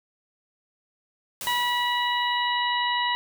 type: noise with exponential decay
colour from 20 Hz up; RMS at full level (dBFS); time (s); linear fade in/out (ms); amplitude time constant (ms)
white; -33; 1.41-2.75; 1; 290
type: harmonic tone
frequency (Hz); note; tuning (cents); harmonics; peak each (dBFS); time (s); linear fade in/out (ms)
972; B5; -28; 1 / 2 / 3 / 4; -25 / -28 / -30 / -31; 1.47-3.15; 0
effects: none